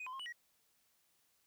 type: tone with pitch steps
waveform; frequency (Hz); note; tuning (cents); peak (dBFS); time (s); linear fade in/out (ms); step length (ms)
sine; 2494 / 1021 / 1069 / 2954 / 1906; D#7 / C6 / C6 / F#7 / A#6; +3 / -43 / +37 / -3 / +38; -40; 0-0.325; 5; 65
effects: tanh soft clip ceiling -42 dBFS + white hiss -75 dBFS RMS until 1.46 s